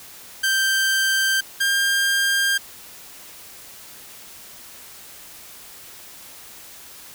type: tone pair in turn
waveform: sawtooth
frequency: 1568 / 1600 Hz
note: G6 / G6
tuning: 0 / +35 cents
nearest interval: unison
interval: 35 cents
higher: second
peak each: -14 dBFS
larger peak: neither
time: 0.43-1.41 / 1.6-2.58 s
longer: neither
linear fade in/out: 10 ms
effects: white hiss -42 dBFS RMS until 7.14 s